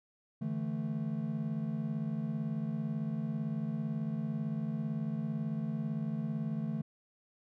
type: chord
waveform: triangle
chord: D suspended second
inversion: none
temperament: equal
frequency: 146.83 / 164.81 / 220 Hz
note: D3 / E3 / A3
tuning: 0 / 0 / 0 cents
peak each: -36 / -36 / -34 dBFS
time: 0.41-6.82 s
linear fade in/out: 10 ms
effects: none